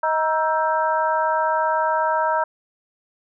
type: harmonic tone with a mistuned harmonic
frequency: 314.6 Hz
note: D#4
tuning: 19 cents sharp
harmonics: 2 / 3 / 4 / 5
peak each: -23 / -20 / -26 / -28 dBFS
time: 0.03-2.44 s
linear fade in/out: 5 ms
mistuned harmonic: 4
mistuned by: +88 cents
effects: none